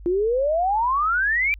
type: exponential sweep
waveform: sine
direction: up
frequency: 340.3 to 2390 Hz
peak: -18 dBFS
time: 0.06-1.54 s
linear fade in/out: 0 ms
effects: added 50 Hz sine -38 dBFS peak until 1.59 s